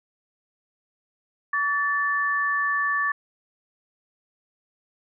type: tone pair together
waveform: sine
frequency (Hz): 1141.1 / 1760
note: C#6 / A6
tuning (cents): +50 / 0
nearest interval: minor sixth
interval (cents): 750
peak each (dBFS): -25 / -23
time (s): 1.53-3.12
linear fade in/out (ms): 5
effects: none